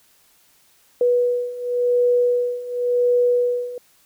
sine beating tone pair, 488.1 / 489.02 Hz, B4 / B4, -20 / -17 cents, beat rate 0.92 Hz, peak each -21 / -18 dBFS, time 1.01-3.78 s, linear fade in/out 2 ms, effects white hiss -57 dBFS RMS until 4.05 s

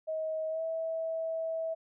sine tone with pitch glide, 633 to 650 Hz, D#5 to E5, +30 to -24 cents, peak -31 dBFS, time 0.07-1.75 s, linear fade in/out 20 ms, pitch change +46 cents, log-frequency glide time 0.49-0.62 s, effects none

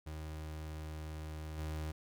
35% pulse tone with level steps, 77.7 Hz, D#2, 2 cents flat, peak -40 / -36 dBFS, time 0.06-1.92 s, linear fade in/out 10 ms, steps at 1.57 s, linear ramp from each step 20 ms, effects none

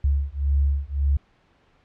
sine beating tone pair, 69.3 / 71.1 Hz, C#2 / C#2, 0 / +45 cents, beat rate 1.8 Hz, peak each -22 dBFS, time 0.04-1.17 s, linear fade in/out 5 ms, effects pink hiss -61 dBFS RMS until 1.84 s + low-pass 3000 Hz 12 dB/octave

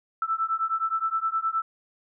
sine beating tone pair, 1318.5 / 1328.1 Hz, E6 / E6, 0 / +13 cents, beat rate 9.6 Hz, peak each -27 / -27 dBFS, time 0.22-1.62 s, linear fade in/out 2 ms, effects none

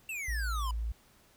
square exponential sweep, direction down, 2737 to 983 Hz, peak -36 dBFS, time 0.09-0.71 s, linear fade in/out 2 ms
sine tone, 56.1 Hz, A1, 34 cents sharp, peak -31 dBFS, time 0.28-0.92 s, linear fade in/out 5 ms
effects pink hiss -63 dBFS RMS until 1.36 s

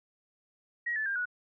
sine tone with pitch steps, 1900 / 1742.3 / 1597.7 / 1465.1 Hz, A#6 / A6 / G6 / F#6, +33 / -17 / +33 / -17 cents, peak -29 dBFS, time 0.86-1.256 s, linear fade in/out 10 ms, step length 99 ms, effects none

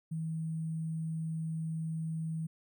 sine tone with sample-and-hold, 161 Hz, E3, 41 cents flat, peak -33 dBFS, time 0.11-2.47 s, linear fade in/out 10 ms, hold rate 8820 Hz, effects none

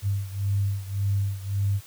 sine beating tone pair, 98.9 / 100.7 Hz, G2 / G2, +16 / +47 cents, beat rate 1.8 Hz, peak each -25 / -28 dBFS, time 0.02-1.81 s, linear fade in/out 50 ms, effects white hiss -49 dBFS RMS until 1.86 s

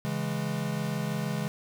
square chord, C# minor, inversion none, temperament equal, 138.59 / 164.81 / 207.7 Hz, C#3 / E3 / G#3, 0 / 0 / 0 cents, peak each -34 dBFS, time 0.05-1.48 s, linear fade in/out 0 ms, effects none

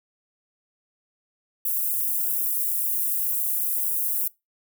white high-pass noise, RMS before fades -25 dBFS, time 1.65-4.28 s, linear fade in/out 5 ms, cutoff 11000 Hz, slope 24 dB/octave, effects noise-tail reverb RT60 0.2 s tail -21 dB re dry

